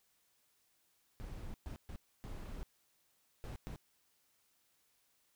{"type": "noise bursts at uneven times", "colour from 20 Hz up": "brown", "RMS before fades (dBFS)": -45, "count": 6, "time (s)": [[1.2, 1.54], [1.66, 1.76], [1.89, 1.96], [2.24, 2.63], [3.44, 3.56], [3.67, 3.76]], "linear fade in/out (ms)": 0, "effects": ["white hiss -75 dBFS RMS until 5.35 s"]}